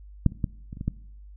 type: clicks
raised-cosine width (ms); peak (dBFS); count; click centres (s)
5; -6 / -28 / -12 / -25 / -28 / -20 / -12; 7; 0.263 / 0.321 / 0.442 / 0.729 / 0.771 / 0.811 / 0.88
effects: noise-tail reverb RT60 0.7 s tail -21 dB re dry + added 50 Hz sine -43 dBFS peak until 1.36 s